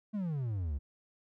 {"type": "exponential sweep", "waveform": "triangle", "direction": "down", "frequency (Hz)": [220, 65.41], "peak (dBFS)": -30, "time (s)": [0.13, 0.79], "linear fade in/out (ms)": 20, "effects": []}